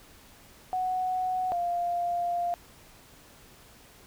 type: tone pair in turn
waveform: sine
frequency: 740 / 698.3 Hz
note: F#5 / F5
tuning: 0 / 0 cents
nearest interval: minor second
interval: 100 cents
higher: first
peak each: -26 dBFS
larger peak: neither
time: 0.73-1.52 / 1.52-2.54 s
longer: second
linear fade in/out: 0 ms
effects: pink hiss -54 dBFS RMS until 4.06 s